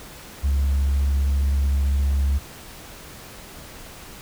sine tone, 69.3 Hz, C#2, in tune, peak -15 dBFS, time 0.43-2.39 s, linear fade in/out 20 ms, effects tanh soft clip ceiling -16 dBFS + pink hiss -41 dBFS RMS until 4.21 s

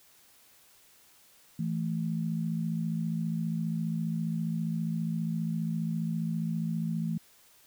sine tone pair together, 165.14 / 220 Hz, E3 / A3, +3 / 0 cents, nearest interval perfect fourth, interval 497 cents, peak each -30 / -33 dBFS, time 1.59-7.18 s, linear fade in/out 5 ms, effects white hiss -60 dBFS RMS until 7.66 s

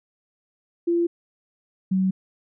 sine tone pair in turn, 342.2 / 188.75 Hz, F4 / F#3, -35 / +35 cents, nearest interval minor seventh, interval 1030 cents, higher first, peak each -18 dBFS, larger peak neither, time 0.87-1.07 / 1.91-2.11 s, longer neither, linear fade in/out 10 ms, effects none

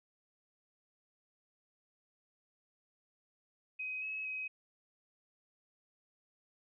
sine tone with pitch steps, 2520 / 2570 / 2532 Hz, D#7 / E7 / D#7, +21 / -45 / +30 cents, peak -37 dBFS, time 3.79-4.48 s, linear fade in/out 10 ms, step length 230 ms, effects none

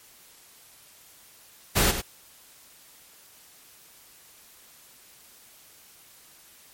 pink noise with echo, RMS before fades -21 dBFS, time 1.75-1.92 s, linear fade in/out 20 ms, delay 99 ms, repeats 1, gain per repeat -9 dB, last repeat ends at 2.019 s, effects white hiss -53 dBFS RMS until 6.73 s + MP3 64 kbps

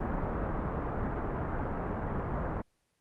pink low-pass noise, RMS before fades -33 dBFS, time 0-2.62 s, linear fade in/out 10 ms, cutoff 1400 Hz, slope 24 dB/octave, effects pink hiss -75 dBFS RMS until 3 s + Opus 24 kbps

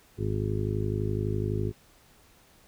harmonic tone, 51.91 Hz, G#1, in tune, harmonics 1 / 2 / 3 / 4 / 5 / 6 / 7 / 8, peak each -36 / -29 / -35 / -39 / -38 / -44 / -34 / -36 dBFS, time 0.17-1.73 s, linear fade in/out 50 ms, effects pink hiss -59 dBFS RMS until 2.67 s

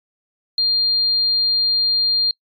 sine tone, 4200 Hz, C8, 6 cents sharp, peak -14 dBFS, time 0.58-2.31 s, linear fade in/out 2 ms, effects noise-tail reverb RT60 0.1 s tail -25 dB re dry + MP3 48 kbps

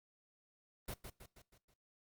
pink noise with echo, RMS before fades -43 dBFS, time 0.88-0.94 s, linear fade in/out 5 ms, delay 160 ms, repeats 5, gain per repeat -6 dB, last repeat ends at 1.74 s, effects noise-tail reverb RT60 0.3 s tail -21 dB re dry + Opus 32 kbps

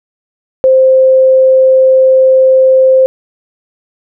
sine tone, 523.3 Hz, C5, in tune, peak -3 dBFS, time 0.64-3.06 s, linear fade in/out 0 ms, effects none

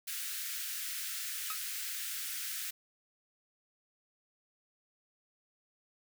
white high-pass noise, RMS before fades -39 dBFS, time 0.07-2.71 s, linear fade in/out 10 ms, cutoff 1400 Hz, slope 48 dB/octave
sawtooth tone with exponential decay, 1276 Hz, D#6, 43 cents sharp, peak -31 dBFS, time 1.5-1.61 s, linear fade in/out 2 ms, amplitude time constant 23 ms
effects none

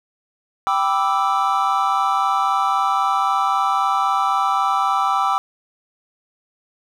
triangle chord, E minor seventh, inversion first, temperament equal, 784 / 987.8 / 1174.7 / 1318.5 Hz, G5 / B5 / D6 / E6, 0 / 0 / 0 / 0 cents, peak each -19 / -22 / -19 / -20 dBFS, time 0.67-5.38 s, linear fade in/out 0 ms, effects none

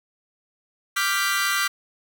sawtooth chord, G dominant seventh, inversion second, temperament equal, 1174.7 / 1396.9 / 1568 / 1975.5 Hz, D6 / F6 / G6 / B6, 0 / 0 / 0 / 0 cents, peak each -23 dBFS, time 0.96-1.68 s, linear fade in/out 10 ms, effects none

